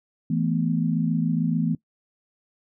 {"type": "chord", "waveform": "sine", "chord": "E suspended fourth", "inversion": "none", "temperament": "equal", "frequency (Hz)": [164.81, 220, 246.9], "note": ["E3", "A3", "B3"], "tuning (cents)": [0, 0, 0], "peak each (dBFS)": [-23, -26, -26], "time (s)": [0.3, 1.75], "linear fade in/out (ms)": 5, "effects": ["noise-tail reverb RT60 0.1 s tail -20 dB re dry"]}